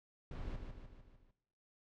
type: noise with echo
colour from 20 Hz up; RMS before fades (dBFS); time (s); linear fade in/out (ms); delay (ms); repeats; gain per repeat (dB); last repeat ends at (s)
brown; -43; 0.31-0.56; 2; 150; 5; -5; 1.31
effects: noise-tail reverb RT60 0.9 s tail -18 dB re dry + low-pass 4000 Hz 12 dB/octave